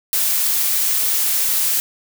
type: noise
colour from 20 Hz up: blue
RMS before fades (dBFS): -18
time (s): 0.13-1.8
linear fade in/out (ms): 0
effects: none